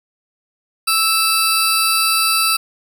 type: tone pair together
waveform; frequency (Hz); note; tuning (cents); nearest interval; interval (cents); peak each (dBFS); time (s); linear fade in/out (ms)
20% pulse; 1318.5 / 4699; E6 / D8; 0 / 0; octave + minor seventh; 2200; -11; 0.87-2.57; 10
effects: none